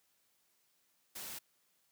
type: noise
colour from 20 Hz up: white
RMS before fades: -45 dBFS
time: 1.15-1.39 s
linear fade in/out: 10 ms
effects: white hiss -75 dBFS RMS until 1.91 s + high-pass 80 Hz 12 dB/octave